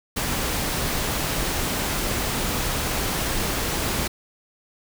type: noise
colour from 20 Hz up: pink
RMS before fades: -25 dBFS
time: 0.16-4.08 s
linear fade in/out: 10 ms
effects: none